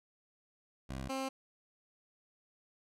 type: tone pair in turn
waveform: 15% pulse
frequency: 66.1 / 266.2 Hz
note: C2 / C4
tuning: +18 / +30 cents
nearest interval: 2 octaves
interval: 2412 cents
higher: second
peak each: -33 / -29 dBFS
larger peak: second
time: 0.89-1.09 / 1.09-1.29 s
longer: neither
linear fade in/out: 10 ms
effects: low-pass 11000 Hz 12 dB/octave